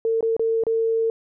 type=tone with dropouts; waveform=sine; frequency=451.9 Hz; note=A4; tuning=46 cents sharp; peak=-18 dBFS; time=0.05-1.1 s; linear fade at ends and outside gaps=1 ms; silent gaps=0.208-0.227 / 0.366-0.395 / 0.637-0.667 s; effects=none